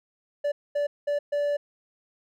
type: tone bursts at uneven times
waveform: triangle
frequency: 580 Hz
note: D5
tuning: 22 cents flat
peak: -21 dBFS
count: 4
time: 0.44-0.52 / 0.75-0.87 / 1.07-1.19 / 1.32-1.57 s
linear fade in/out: 10 ms
effects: none